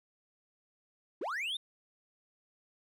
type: linear sweep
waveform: triangle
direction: up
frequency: 271.2 to 3730 Hz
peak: -32 dBFS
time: 1.21-1.57 s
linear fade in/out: 5 ms
effects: none